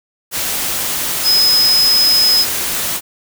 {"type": "tone in noise", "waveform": "sine", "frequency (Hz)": 5080, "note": "D#8", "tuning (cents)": 35, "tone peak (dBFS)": -9, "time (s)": [1.23, 2.46], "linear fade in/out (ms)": 50, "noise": "white", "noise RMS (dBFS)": -19, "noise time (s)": [0.31, 3.01], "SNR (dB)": 7, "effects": []}